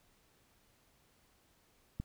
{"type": "click", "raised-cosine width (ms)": 5, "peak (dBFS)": -25, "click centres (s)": 2, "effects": ["pink hiss -70 dBFS RMS until 2.04 s"]}